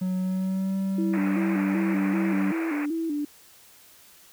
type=tone with pitch glide; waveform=triangle; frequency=185 to 192.97 Hz; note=F#3 to G3; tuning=0 to -27 cents; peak=-22 dBFS; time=0.01-2.52 s; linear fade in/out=10 ms; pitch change=+73 cents; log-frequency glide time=0.19-0.77 s
type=tone with vibrato; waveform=sine; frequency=310 Hz; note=D#4; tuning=6 cents flat; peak=-25 dBFS; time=0.98-3.25 s; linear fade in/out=5 ms; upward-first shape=square; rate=2.6 Hz; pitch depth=96 cents each way
type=band-pass noise; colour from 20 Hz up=white; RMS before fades=-36 dBFS; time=1.13-2.86 s; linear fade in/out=10 ms; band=360 to 2500 Hz; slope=96 dB/octave
effects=white hiss -53 dBFS RMS until 4.32 s